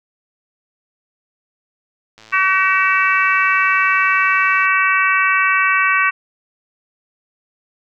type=click train; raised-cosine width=0.2 ms; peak=-25 dBFS; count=273; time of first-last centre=2.18-4.653 s; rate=110 Hz
type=harmonic tone; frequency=380 Hz; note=F#4; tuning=46 cents sharp; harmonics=3 / 4 / 5 / 6 / 7; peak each=-17 / -18 / -19 / -20 / -20 dBFS; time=2.32-6.11 s; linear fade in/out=20 ms
effects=none